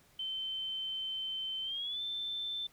sine tone with pitch glide, 3085 to 3544 Hz, G7 to A7, -28 to +12 cents, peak -35 dBFS, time 0.19-2.67 s, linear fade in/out 5 ms, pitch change +240 cents, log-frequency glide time 1.63-2.01 s, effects pink hiss -65 dBFS RMS until 2.72 s

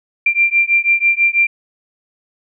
sine beating tone pair, 2368 / 2374.1 Hz, D7 / D7, +14 / +18 cents, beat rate 6.1 Hz, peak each -14 dBFS, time 0.26-1.47 s, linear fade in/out 5 ms, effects none

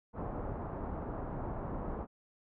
pink low-pass noise, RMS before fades -39 dBFS, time 0.13-2.07 s, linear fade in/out 50 ms, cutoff 1100 Hz, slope 24 dB/octave, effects none

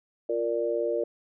sine chord, Bb major, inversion second, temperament equal, 349.2 / 466.2 / 587.3 Hz, F4 / Bb4 / D5, 0 / 0 / 0 cents, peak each -31 / -28 / -29 dBFS, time 0.29-1.04 s, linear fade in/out 5 ms, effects none

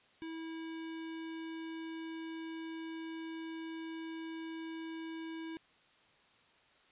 square tone with notch filter, 324.9 Hz, E4, 25 cents flat, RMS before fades -43 dBFS, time 0.22-5.57 s, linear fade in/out 0 ms, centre 670 Hz, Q 0.76, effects white hiss -66 dBFS RMS until 6.91 s + resampled to 8000 Hz

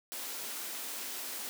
white high-pass noise, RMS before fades -40 dBFS, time 0.12-1.49 s, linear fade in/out 0 ms, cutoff 210 Hz, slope 48 dB/octave, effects none

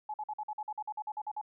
sine tone bursts, 850 Hz, G#5, 40 cents sharp, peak -34 dBFS, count 14, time 0.09-1.414 s, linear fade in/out 5 ms, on 50 ms, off 48 ms, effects none

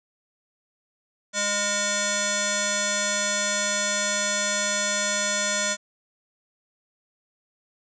sine tone with frequency modulation, 2660 Hz, E7, 15 cents sharp, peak -22 dBFS, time 1.33-5.77 s, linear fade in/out 50 ms, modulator 818 Hz, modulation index 5.8, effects none

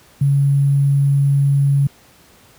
sine tone with sample-and-hold, 140 Hz, C#3, 18 cents sharp, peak -11 dBFS, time 0.21-1.87 s, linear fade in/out 5 ms, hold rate 11025 Hz, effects pink hiss -49 dBFS RMS until 2.58 s + high-pass 60 Hz 12 dB/octave

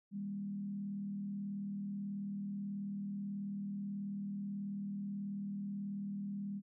sine tone with frequency modulation, 200 Hz, G3, 35 cents sharp, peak -38 dBFS, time 0.11-6.62 s, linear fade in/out 50 ms, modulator 38.4 Hz, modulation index 0.41, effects none

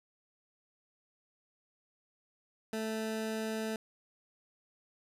20% pulse tone, 220 Hz, A3, in tune, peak -29 dBFS, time 2.73-3.76 s, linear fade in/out 2 ms, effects resampled to 32000 Hz

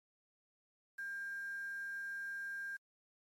sine tone with quantisation, 1600 Hz, G6, 35 cents sharp, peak -40 dBFS, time 0.98-2.77 s, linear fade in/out 10 ms, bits 10, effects MP3 64 kbps

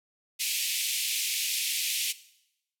pink band-pass noise, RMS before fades -30 dBFS, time 0.39-2.13 s, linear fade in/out 20 ms, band 2300 to 15000 Hz, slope 48 dB/octave, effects noise-tail reverb RT60 0.8 s tail -17 dB re dry

